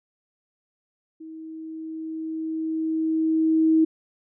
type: tone with level ramp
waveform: sine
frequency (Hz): 319.3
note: D#4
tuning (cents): +45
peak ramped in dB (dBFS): -37 to -14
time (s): 1.2-3.85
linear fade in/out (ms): 10
effects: none